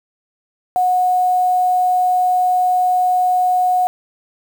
sine tone with quantisation, 730 Hz, F#5, 24 cents flat, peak -12 dBFS, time 0.76-3.87 s, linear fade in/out 0 ms, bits 6, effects none

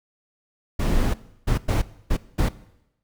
brown noise bursts at uneven times, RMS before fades -20 dBFS, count 5, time 0.79-1.14 / 1.47-1.58 / 1.68-1.82 / 2.1-2.17 / 2.38-2.49 s, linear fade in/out 10 ms, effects noise-tail reverb RT60 0.9 s tail -19 dB re dry

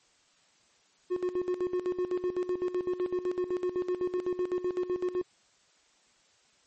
triangle tone with tremolo, 361.7 Hz, F#4, 39 cents flat, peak -24 dBFS, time 1.1-5.23 s, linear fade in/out 20 ms, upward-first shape square, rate 7.9 Hz, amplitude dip 75%, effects white hiss -65 dBFS RMS until 6.66 s + MP3 32 kbps

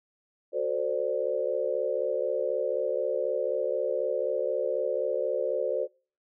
sine chord, D dominant seventh, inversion first, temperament equal with one note detuned, 370 / 448.7 / 523.3 / 587.3 Hz, F#4 / A4 / C5 / D5, 0 / +34 / 0 / 0 cents, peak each -34 / -32 / -29 / -31 dBFS, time 0.52-5.88 s, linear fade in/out 50 ms, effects noise-tail reverb RT60 0.4 s tail -26 dB re dry

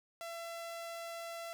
sawtooth tone, 673 Hz, E5, 36 cents sharp, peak -38 dBFS, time 0.21-1.53 s, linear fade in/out 0 ms, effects none

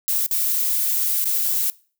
violet noise with dropouts, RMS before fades -21 dBFS, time 0.08-1.7 s, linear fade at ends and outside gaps 0 ms, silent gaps 0.263-0.311 / 1.243-1.256 s, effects noise-tail reverb RT60 0.4 s tail -22 dB re dry

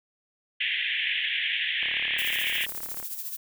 white band-pass noise, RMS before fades -28 dBFS, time 0.6-2.66 s, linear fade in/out 10 ms, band 1700 to 3400 Hz, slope 96 dB/octave
click train, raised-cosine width 0.5 ms, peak -27 dBFS, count 44, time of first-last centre 1.83-3.028 s, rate 35.9 Hz
violet noise with tremolo, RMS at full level -33 dBFS, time 2.18-3.37 s, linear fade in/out 10 ms, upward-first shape sine, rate 14 Hz, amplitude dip 55%
effects none

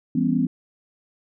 sine chord, C# half-diminished seventh, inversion first, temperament just, 166.31 / 199.57 / 249.5 / 277.2 Hz, E3 / G3 / B3 / C#4, +16 / +31 / +18 / 0 cents, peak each -25 / -26 / -21 / -25 dBFS, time 0.15-0.47 s, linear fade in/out 5 ms, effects none

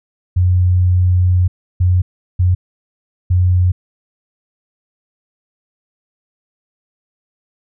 sine tone bursts at uneven times, 90.4 Hz, F#2, 40 cents flat, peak -9 dBFS, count 4, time 0.36-1.48 / 1.8-2.02 / 2.39-2.55 / 3.3-3.72 s, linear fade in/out 10 ms, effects none

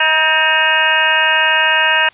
harmonic tone with a mistuned harmonic, 316.2 Hz, D#4, 28 cents sharp, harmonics 2 / 3 / 4 / 5 / 6 / 7 / 8 / 9, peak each -23 / -18 / -26 / -16 / -17 / -28 / -18 / -17 dBFS, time 0-2.09 s, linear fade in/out 5 ms, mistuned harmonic 6, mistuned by -54 cents, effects white hiss -46 dBFS RMS until 2.13 s + resampled to 8000 Hz

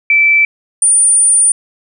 sine tone pair in turn, 2323 / 9292 Hz, D7 / D9, -20 / -20 cents, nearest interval 2 octaves, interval 2400 cents, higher second, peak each -6 dBFS, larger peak neither, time 0.1-0.45 / 0.82-1.52 s, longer second, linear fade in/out 2 ms, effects none

